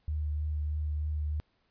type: tone with vibrato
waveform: sine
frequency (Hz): 75.5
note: D2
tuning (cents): +48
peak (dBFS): -29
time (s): 0.08-1.4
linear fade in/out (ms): 0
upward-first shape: triangle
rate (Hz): 3.2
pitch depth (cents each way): 22
effects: pink hiss -73 dBFS RMS until 1.7 s + resampled to 11025 Hz